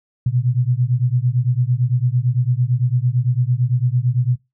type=beating tone pair; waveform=sine; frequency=120 / 128.9 Hz; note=B2 / C3; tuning=-49 / -26 cents; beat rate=8.9 Hz; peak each=-18 / -18 dBFS; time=0.26-4.36 s; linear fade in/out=5 ms; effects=noise-tail reverb RT60 0.2 s tail -19 dB re dry